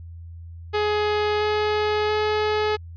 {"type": "tone with pitch steps", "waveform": "sawtooth", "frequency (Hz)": [420, 422.7, 425.4], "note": ["G#4", "G#4", "G#4"], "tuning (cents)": [19, 31, 42], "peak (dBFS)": -16, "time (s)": [0.73, 2.77], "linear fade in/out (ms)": 20, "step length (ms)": 680, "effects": ["added 84 Hz sine -36 dBFS peak until 2.96 s", "resampled to 11025 Hz"]}